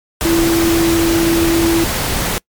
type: tone in noise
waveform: sine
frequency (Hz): 333.3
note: E4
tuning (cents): +19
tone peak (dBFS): -11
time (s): 0.25-1.84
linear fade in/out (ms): 0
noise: pink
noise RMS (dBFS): -18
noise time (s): 0.21-2.38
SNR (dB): +4
effects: noise-tail reverb RT60 0.1 s tail -26 dB re dry + MP3 96 kbps